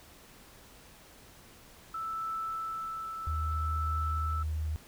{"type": "tone with tremolo", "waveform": "sine", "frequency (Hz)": 1318.5, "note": "E6", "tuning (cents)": 0, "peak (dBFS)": -32, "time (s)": [1.94, 4.43], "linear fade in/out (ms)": 5, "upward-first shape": "triangle", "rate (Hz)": 0.62, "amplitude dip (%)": 40}
{"type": "tone", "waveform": "sine", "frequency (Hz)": 77.78, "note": "D#2", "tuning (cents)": 0, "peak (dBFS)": -30, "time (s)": [3.27, 4.76], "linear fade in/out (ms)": 0}
{"effects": ["pink hiss -55 dBFS RMS until 4.87 s"]}